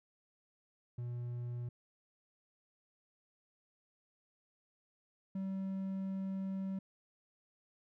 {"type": "tone pair in turn", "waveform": "triangle", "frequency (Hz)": [121, 192.08], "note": ["B2", "G3"], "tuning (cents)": [-35, -35], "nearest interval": "minor sixth", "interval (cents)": 800, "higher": "second", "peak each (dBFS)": [-36, -34], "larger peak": "second", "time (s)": [[0.98, 1.69], [5.35, 6.79]], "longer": "second", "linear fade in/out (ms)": 5, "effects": []}